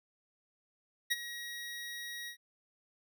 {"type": "tone with ADSR envelope", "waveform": "25% pulse", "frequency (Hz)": 1900, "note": "A#6", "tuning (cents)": 33, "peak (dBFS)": -23, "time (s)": [1.1, 2.37], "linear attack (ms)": 18, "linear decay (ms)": 29, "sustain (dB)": -14, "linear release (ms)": 91, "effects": []}